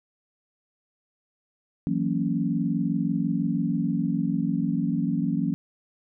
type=chord; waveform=sine; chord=F# dominant seventh; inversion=third; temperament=equal with one note detuned; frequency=164.81 / 185 / 230.7 / 277.2 Hz; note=E3 / F#3 / A#3 / C#4; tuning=0 / 0 / -18 / 0 cents; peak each=-28 dBFS; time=1.87-5.54 s; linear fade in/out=0 ms; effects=none